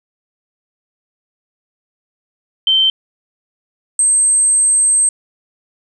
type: tone pair in turn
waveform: sine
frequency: 3109 / 8300 Hz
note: G7 / C9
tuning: -15 / -15 cents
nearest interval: octave + perfect fourth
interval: 1700 cents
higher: second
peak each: -9 dBFS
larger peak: neither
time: 2.67-2.9 / 3.99-5.09 s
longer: second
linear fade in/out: 2 ms
effects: none